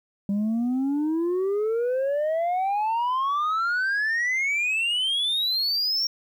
sine exponential sweep, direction up, 196.6 to 5588 Hz, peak -19 dBFS, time 0.29-6.07 s, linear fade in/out 2 ms, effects tanh soft clip ceiling -21 dBFS + 10-bit

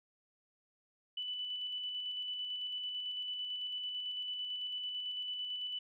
sine tone with tremolo, 2984 Hz, F#7, 14 cents sharp, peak -36 dBFS, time 1.17-5.79 s, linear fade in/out 5 ms, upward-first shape square, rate 9 Hz, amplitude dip 25%, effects none

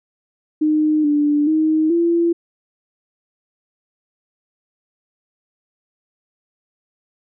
sine tone with pitch steps, 306.7 / 294 / 313.4 / 339.2 Hz, D#4 / D4 / D#4 / E4, -25 / +2 / +13 / +50 cents, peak -13 dBFS, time 0.61-2.33 s, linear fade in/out 10 ms, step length 430 ms, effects none

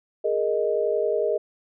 sine chord, Ab suspended second, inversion none, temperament equal, 415.3 / 466.2 / 622.3 Hz, Ab4 / Bb4 / Eb5, 0 / 0 / 0 cents, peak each -25 dBFS, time 0.24-1.38 s, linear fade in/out 10 ms, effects none

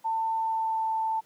sine tone with pitch glide, 895 to 887.3 Hz, A5 to A5, +29 to +14 cents, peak -25 dBFS, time 0.04-1.21 s, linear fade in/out 20 ms, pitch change -15 cents, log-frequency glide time 0.37-0.9 s, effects pink hiss -62 dBFS RMS until 1.25 s + high-pass 200 Hz 12 dB/octave

